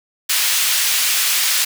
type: high-pass noise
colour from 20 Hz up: pink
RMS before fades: -17 dBFS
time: 0.29-1.65 s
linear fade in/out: 10 ms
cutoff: 2400 Hz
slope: 12 dB/octave
effects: none